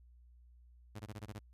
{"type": "tone bursts", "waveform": "sawtooth", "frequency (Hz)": 106.2, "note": "G#2", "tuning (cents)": 39, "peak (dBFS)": -39, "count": 7, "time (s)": [0.95, 1.391], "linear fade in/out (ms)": 10, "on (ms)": 45, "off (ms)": 21, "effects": ["added 60 Hz sine -58 dBFS peak until 1.53 s", "resampled to 32000 Hz"]}